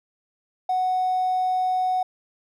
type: tone with hard clipping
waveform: triangle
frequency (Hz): 740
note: F#5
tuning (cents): 0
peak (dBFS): -20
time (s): 0.69-2.03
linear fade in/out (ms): 5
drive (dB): 3
effects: none